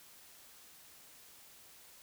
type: silence
effects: white hiss -58 dBFS RMS until 2.02 s